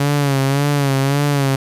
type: tone with vibrato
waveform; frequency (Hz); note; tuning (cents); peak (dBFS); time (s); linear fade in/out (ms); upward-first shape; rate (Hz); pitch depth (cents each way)
sawtooth; 140; C#3; +18; -10; 0-1.56; 5; sine; 1.8; 64
effects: resampled to 32000 Hz + 7-bit